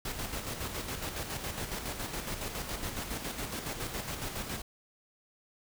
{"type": "noise with tremolo", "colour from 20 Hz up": "pink", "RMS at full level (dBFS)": -36, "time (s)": [0.05, 4.62], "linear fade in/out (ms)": 5, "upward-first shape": "square", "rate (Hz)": 7.2, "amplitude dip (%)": 45, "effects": []}